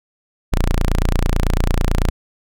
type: tone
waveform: sawtooth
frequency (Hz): 29.04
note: A#0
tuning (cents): -6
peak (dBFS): -10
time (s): 0.52-2.1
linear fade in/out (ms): 10
effects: none